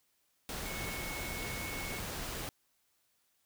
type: tone in noise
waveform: sine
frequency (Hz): 2200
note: C#7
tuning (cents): -14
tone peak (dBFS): -43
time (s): 0.66-1.99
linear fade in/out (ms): 0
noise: pink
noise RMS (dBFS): -40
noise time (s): 0.49-2.49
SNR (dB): -6
effects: white hiss -75 dBFS RMS until 3.45 s